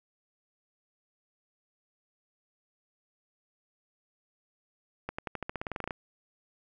accelerating click train, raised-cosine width 0.5 ms, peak -19 dBFS, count 15, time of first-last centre 5.09-5.908 s, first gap 95 ms, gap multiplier 0.92, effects 10-bit

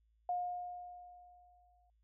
sine tone with exponential decay, 714 Hz, F5, 38 cents sharp, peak -32 dBFS, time 0.29-1.9 s, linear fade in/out 2 ms, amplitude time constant 350 ms, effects added 55 Hz sine -70 dBFS peak until 2.03 s

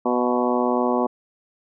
harmonic tone with a mistuned harmonic, 123.47 Hz, B2, in tune, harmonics 2 / 3 / 4 / 5 / 6 / 7 / 8 / 9, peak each -23 / -25 / -26 / -27 / -28 / -28 / -29 / -30 dBFS, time 0.05-1.07 s, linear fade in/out 10 ms, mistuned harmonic 6, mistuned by -43 cents, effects none

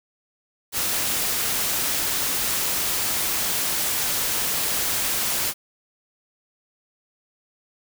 white noise, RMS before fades -24 dBFS, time 0.72-5.54 s, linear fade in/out 50 ms, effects none

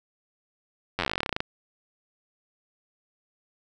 slowing click train, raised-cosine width 0.3 ms, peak -10 dBFS, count 20, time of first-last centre 0.99-1.404 s, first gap 10 ms, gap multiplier 1.08, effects none

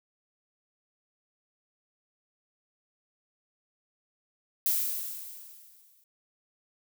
violet noise with exponential decay, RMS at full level -25 dBFS, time 4.66-6.04 s, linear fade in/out 1 ms, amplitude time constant 300 ms, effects none

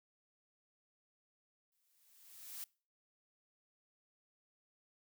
blue noise with exponential growth, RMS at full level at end -44 dBFS, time 1.72-2.64 s, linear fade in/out 1 ms, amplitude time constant 200 ms, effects noise-tail reverb RT60 0.4 s tail -24 dB re dry

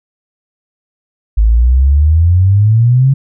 sine exponential sweep, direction up, 51.91 to 138.7 Hz, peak -5 dBFS, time 1.37-3.14 s, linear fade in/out 10 ms, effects none

